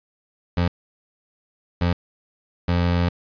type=tone bursts at uneven times; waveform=25% pulse; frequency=87.31 Hz; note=F2; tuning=in tune; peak=-14 dBFS; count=3; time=0.57-0.68 / 1.81-1.93 / 2.68-3.09 s; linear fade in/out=5 ms; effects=resampled to 11025 Hz + 9-bit